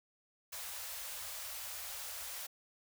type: band-stop noise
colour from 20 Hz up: white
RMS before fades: -44 dBFS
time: 0.52-2.47 s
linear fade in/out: 10 ms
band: 100 to 490 Hz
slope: 96 dB/octave
effects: none